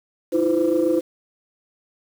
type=tone cluster; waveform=sine; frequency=317.7 / 345 / 511 Hz; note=D#4 / F4 / C5; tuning=+36 / -21 / -41 cents; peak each=-20 dBFS; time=0.32-1.01 s; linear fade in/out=20 ms; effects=tanh soft clip ceiling -10 dBFS + 7-bit